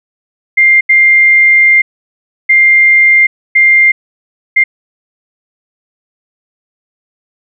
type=tone bursts at uneven times; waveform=sine; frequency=2100 Hz; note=C7; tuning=6 cents sharp; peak=-3 dBFS; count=5; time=0.57-0.81 / 0.89-1.82 / 2.49-3.27 / 3.55-3.92 / 4.56-4.64 s; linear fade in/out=10 ms; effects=none